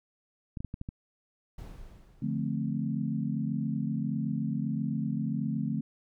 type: clicks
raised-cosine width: 5 ms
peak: -24 dBFS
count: 6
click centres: 0.572 / 0.605 / 0.647 / 0.741 / 0.814 / 0.889 s
type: noise with exponential decay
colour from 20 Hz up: brown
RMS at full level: -40 dBFS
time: 1.58-3.06 s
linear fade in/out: 5 ms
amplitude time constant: 320 ms
type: chord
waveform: sine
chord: D minor seventh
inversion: none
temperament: equal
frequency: 146.83 / 174.61 / 220 / 261.6 Hz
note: D3 / F3 / A3 / C4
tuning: 0 / 0 / 0 / 0 cents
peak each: -33 / -36 / -32 / -36 dBFS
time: 2.22-5.81 s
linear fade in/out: 5 ms
effects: none